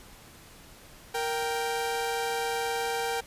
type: tone pair together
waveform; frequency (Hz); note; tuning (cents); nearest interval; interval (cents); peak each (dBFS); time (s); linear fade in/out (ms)
sawtooth; 466.2 / 784; A#4 / G5; 0 / 0; major sixth; 900; -27; 1.14-3.21; 10
effects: pink hiss -51 dBFS RMS until 3.26 s + resampled to 32000 Hz